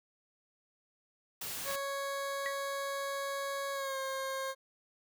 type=noise; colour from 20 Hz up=white; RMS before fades=-40 dBFS; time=1.41-1.76 s; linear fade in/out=5 ms
type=tone with pitch glide; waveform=20% pulse; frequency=554.4 to 534.3 Hz; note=C#5 to C5; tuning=0 to +36 cents; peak=-30 dBFS; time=1.64-4.55 s; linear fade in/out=50 ms; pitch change=-64 cents; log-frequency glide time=3.73-3.97 s
type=tone with exponential decay; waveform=sine; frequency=1938 Hz; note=B6; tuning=33 cents flat; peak=-30 dBFS; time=2.46-2.57 s; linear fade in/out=0 ms; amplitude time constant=22 ms
effects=none